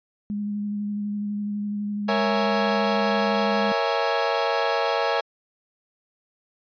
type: tone with vibrato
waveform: sine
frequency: 206.2 Hz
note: G#3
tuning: 12 cents flat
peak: -25 dBFS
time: 0.3-3.72 s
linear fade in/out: 0 ms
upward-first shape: square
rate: 12 Hz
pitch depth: 12 cents each way
type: chord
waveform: 30% pulse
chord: A# half-diminished seventh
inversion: none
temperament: equal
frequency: 466.2 / 554.4 / 659.3 / 830.6 Hz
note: A#4 / C#5 / E5 / G#5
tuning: 0 / 0 / 0 / 0 cents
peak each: -24 dBFS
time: 2.08-5.21 s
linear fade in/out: 10 ms
effects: resampled to 11025 Hz